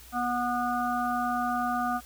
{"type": "harmonic tone", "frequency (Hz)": 244, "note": "B3", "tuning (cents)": -21, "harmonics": [1, 3, 5, 6], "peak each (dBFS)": [-32, -29, -31, -36], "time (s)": [0.12, 2.01], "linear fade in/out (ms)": 50, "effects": ["added 60 Hz sine -51 dBFS peak until 2.05 s", "white hiss -51 dBFS RMS until 2.05 s"]}